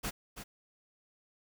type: noise with echo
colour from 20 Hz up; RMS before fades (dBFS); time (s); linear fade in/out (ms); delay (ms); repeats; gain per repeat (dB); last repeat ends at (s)
pink; -36; 0.03-0.11; 20; 330; 1; -9; 0.44
effects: none